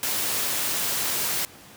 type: noise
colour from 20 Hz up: white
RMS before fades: -26 dBFS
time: 0.03-1.45 s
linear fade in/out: 0 ms
effects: pink hiss -47 dBFS RMS until 1.76 s + high-pass 100 Hz 12 dB/octave